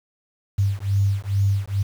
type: beating tone pair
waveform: sine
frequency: 98 / 100.3 Hz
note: G2 / G2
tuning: 0 / +40 cents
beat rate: 2.3 Hz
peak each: -21 dBFS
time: 0.58-1.83 s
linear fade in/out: 10 ms
effects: 7-bit